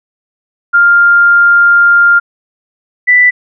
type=tone pair in turn; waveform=sine; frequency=1400 / 1979.9 Hz; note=F6 / B6; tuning=+4 / +4 cents; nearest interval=tritone; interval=600 cents; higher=second; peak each=-3 dBFS; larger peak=neither; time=0.73-2.2 / 3.07-3.31 s; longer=first; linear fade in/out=20 ms; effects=none